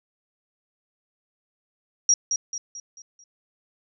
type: tone with echo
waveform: sine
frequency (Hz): 5690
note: F8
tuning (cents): +31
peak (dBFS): -14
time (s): 2.09-2.14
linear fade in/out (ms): 2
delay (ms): 220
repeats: 5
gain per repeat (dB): -7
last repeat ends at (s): 3.24
effects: none